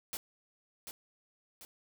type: noise with echo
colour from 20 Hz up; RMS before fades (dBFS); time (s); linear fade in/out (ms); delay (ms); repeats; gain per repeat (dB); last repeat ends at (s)
white; -39; 0.13-0.17; 0; 740; 2; -6; 1.65
effects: none